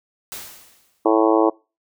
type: noise with exponential decay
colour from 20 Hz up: white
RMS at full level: -31 dBFS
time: 0.32-1.06 s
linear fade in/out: 0 ms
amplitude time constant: 160 ms
type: harmonic tone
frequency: 110 Hz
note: A2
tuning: in tune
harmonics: 3 / 4 / 5 / 6 / 7 / 8 / 9 / 10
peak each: -17 / -19 / -21 / -23 / -24 / -25 / -26 / -27 dBFS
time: 1.05-1.5 s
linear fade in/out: 10 ms
effects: noise-tail reverb RT60 0.3 s tail -24 dB re dry